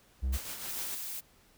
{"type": "tone", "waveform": "triangle", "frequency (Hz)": 65.41, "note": "C2", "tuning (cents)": 0, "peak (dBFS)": -26, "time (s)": [0.22, 0.38], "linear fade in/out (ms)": 20}
{"type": "noise with tremolo", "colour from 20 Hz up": "white", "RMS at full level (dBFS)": -39, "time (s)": [0.32, 0.96], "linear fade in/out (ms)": 20, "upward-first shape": "sine", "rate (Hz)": 6.7, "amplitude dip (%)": 45}
{"type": "noise", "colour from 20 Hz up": "blue", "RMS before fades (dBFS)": -39, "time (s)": [0.67, 1.21], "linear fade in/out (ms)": 20}
{"effects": ["pink hiss -63 dBFS RMS until 1.57 s"]}